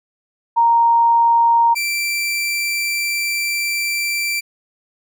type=tone pair in turn; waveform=sine / sawtooth; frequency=931 / 2346 Hz; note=A#5 / D7; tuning=-2 / -2 cents; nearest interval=octave + major third; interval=1600 cents; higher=second; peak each=-10 / -15 dBFS; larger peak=first; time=0.56-1.75 / 1.75-4.41 s; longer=second; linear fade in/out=20 ms; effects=none